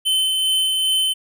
square tone with tremolo, 3063 Hz, G7, 41 cents flat, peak -16 dBFS, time 0.05-1.14 s, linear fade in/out 20 ms, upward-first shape sine, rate 2.5 Hz, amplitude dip 25%, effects none

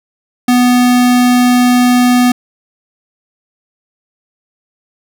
square tone, 247 Hz, B3, in tune, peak -7 dBFS, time 0.48-2.32 s, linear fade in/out 5 ms, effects none

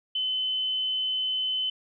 sine tone, 3040 Hz, F#7, 46 cents sharp, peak -25 dBFS, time 0.15-1.7 s, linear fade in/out 5 ms, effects none

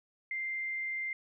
sine tone, 2093 Hz, C7, in tune, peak -33 dBFS, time 0.31-1.13 s, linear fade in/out 2 ms, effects none

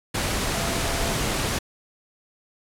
sine tone in noise, 676 Hz, E5, 43 cents sharp, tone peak -34 dBFS, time 0.54-1.16 s, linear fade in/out 10 ms, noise pink, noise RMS -25 dBFS, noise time 0.14-1.59 s, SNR -12 dB, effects low-pass 11000 Hz 12 dB/octave

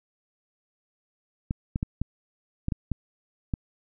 clicks, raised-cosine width 5 ms, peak -14 dBFS, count 8, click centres 1.509 / 1.759 / 1.829 / 2.016 / 2.684 / 2.722 / 2.917 / 3.538 s, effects none

